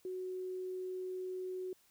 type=tone; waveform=sine; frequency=370 Hz; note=F#4; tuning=in tune; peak=-38 dBFS; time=0.05-1.73 s; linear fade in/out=2 ms; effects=white hiss -69 dBFS RMS until 1.9 s